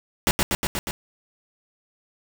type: noise with echo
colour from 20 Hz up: pink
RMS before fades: -19 dBFS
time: 0.27-0.31 s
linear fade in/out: 0 ms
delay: 120 ms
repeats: 5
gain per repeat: -2 dB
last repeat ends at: 0.91 s
effects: none